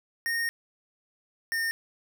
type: tone pair in turn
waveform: square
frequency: 1849 / 1822.5 Hz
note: A#6 / A#6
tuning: -15 / -40 cents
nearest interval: unison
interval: 25 cents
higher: first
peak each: -27 dBFS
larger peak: neither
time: 0.26-0.49 / 1.52-1.71 s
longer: first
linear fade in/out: 0 ms
effects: none